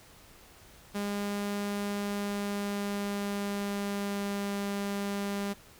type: tone with pitch glide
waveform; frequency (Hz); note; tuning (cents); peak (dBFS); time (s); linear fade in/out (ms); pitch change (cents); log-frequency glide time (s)
sawtooth; 203.2 to 200.8; G#3 to G3; -38 to +42; -27; 0.94-5.54; 20; -20; 1.97-4.55
effects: pink hiss -55 dBFS RMS until 5.79 s